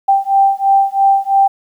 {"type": "beating tone pair", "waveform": "sine", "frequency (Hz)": [784, 787], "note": ["G5", "G5"], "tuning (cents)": [0, 7], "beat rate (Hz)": 3, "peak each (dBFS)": -12, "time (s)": [0.08, 1.48], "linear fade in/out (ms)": 10, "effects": ["8-bit"]}